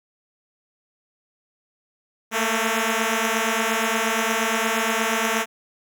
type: beating tone pair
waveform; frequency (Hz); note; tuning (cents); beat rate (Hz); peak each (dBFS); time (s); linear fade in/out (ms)
5% pulse; 220 / 228.5; A3 / A#3; 0 / -34; 8.5; -12; 2.31-5.46; 50
effects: none